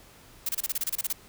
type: noise bursts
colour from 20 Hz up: blue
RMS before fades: -28 dBFS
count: 12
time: 0.46-1.128 s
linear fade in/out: 5 ms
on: 30 ms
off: 28 ms
effects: pink hiss -53 dBFS RMS until 1.28 s